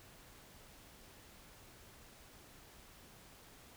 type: silence
effects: pink hiss -59 dBFS RMS until 3.76 s